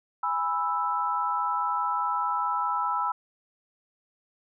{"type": "chord", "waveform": "sine", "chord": "E major", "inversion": "first", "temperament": "just", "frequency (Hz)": [824.1, 988.9, 1318.5], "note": ["G#5", "B5", "E6"], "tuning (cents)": [-14, 2, 0], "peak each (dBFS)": [-32, -28, -28], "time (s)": [0.23, 3.12], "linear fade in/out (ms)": 5, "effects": []}